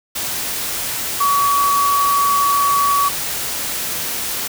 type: tone in noise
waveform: sine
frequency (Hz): 1133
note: C#6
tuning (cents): +37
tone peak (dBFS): -13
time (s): 1.2-3.09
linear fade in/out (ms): 10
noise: white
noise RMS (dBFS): -23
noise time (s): 0.15-4.48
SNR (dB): +7
effects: none